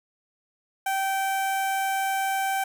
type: tone with notch filter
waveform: sawtooth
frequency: 776 Hz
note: G5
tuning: 18 cents flat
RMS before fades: -26 dBFS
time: 0.86-2.64 s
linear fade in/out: 5 ms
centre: 4400 Hz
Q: 1.1
effects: none